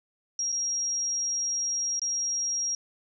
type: tone with dropouts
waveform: sine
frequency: 5630 Hz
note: F8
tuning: 13 cents sharp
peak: -26 dBFS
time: 0.39-2.75 s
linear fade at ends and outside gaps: 2 ms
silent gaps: 0.52-0.524 / 1.995-2.017 s
effects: none